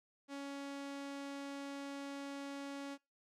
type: tone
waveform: sawtooth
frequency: 279.4 Hz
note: C#4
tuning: 14 cents sharp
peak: -39 dBFS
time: 0.28-2.98 s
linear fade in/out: 50 ms
effects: noise-tail reverb RT60 0.3 s tail -25 dB re dry + low-pass 8000 Hz 12 dB/octave